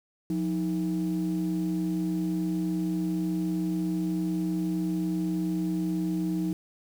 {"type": "tone pair together", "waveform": "sine", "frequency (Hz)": [177.63, 316.5], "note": ["F3", "D#4"], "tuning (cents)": [30, 30], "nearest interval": "minor seventh", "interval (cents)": 1000, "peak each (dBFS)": -27, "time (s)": [0.3, 6.53], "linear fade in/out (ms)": 2, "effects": ["tanh soft clip ceiling -21 dBFS", "8-bit"]}